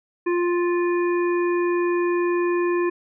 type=harmonic tone; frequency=349.9 Hz; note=F4; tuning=3 cents sharp; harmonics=1 / 3 / 5 / 7; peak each=-19 / -29 / -33 / -36 dBFS; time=0.26-2.9 s; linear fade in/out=10 ms; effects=none